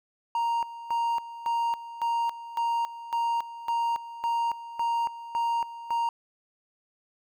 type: tone with tremolo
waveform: triangle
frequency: 932.3 Hz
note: A#5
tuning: in tune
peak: -22 dBFS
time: 0.35-6.09 s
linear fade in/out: 2 ms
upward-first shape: square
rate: 1.8 Hz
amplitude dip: 80%
effects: none